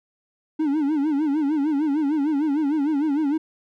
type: tone with vibrato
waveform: triangle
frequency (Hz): 295.5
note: D4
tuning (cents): +11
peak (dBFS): -17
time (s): 0.59-3.38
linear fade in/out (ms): 10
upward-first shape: sine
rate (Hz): 6.6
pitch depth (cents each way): 130
effects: none